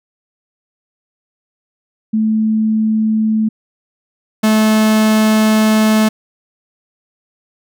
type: tone pair in turn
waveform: sine / 45% pulse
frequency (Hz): 218.3 / 217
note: A3 / A3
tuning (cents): -13 / -24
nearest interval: unison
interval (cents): 11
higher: first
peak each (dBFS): -11 / -9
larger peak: second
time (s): 2.13-3.49 / 4.43-6.09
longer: second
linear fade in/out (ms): 10
effects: none